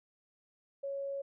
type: tone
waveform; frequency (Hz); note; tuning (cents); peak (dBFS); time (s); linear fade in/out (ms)
sine; 554.4; C#5; 0; -35; 0.83-1.22; 10
effects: none